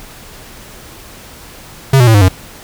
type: tone with pitch steps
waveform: square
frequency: 134.9 / 122.99 / 112.13 / 102.24 / 93.21 Hz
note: C#3 / B2 / A2 / G#2 / F#2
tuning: -47 / -7 / +33 / -27 / +13 cents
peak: -5 dBFS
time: 1.93-2.285 s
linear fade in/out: 5 ms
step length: 71 ms
effects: pink hiss -35 dBFS RMS until 2.63 s